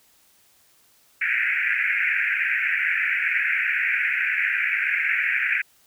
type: band-pass noise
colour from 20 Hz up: white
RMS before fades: -23 dBFS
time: 1.21-5.62 s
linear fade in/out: 5 ms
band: 1500 to 2500 Hz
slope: 96 dB/octave
effects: white hiss -59 dBFS RMS until 5.86 s